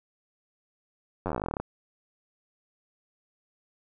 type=slowing click train; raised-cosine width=1 ms; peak=-16 dBFS; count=19; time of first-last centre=1.26-1.6 s; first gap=10 ms; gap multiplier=1.07; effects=none